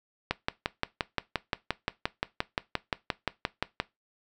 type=click train; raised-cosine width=0.3 ms; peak=-10 dBFS; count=21; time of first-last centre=0.31-3.8 s; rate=5.73 Hz; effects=noise-tail reverb RT60 0.2 s tail -19 dB re dry